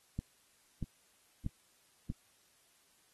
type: click train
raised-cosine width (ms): 5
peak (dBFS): -24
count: 4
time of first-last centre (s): 0.19-2.101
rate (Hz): 1.57
effects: white hiss -69 dBFS RMS until 3.13 s + AAC 32 kbps